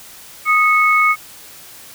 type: tone pair together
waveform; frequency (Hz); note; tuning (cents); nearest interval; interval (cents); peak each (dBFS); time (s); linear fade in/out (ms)
sine; 1244.5 / 2200; D#6 / C#7; 0 / -14; minor seventh; 986; -13; 0.45-1.16; 50
effects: white hiss -39 dBFS RMS until 1.94 s